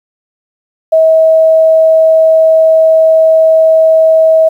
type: tone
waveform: sine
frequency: 642 Hz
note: E5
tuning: 46 cents flat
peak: -3 dBFS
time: 0.92-4.49 s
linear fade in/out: 10 ms
effects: 7-bit